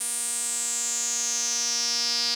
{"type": "tone with band-pass filter sweep", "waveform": "sawtooth", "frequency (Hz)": 237.4, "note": "A#3", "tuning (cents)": 32, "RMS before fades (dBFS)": -27, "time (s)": [0, 2.35], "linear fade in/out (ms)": 10, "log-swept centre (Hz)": [9300, 4800], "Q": 7.1, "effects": []}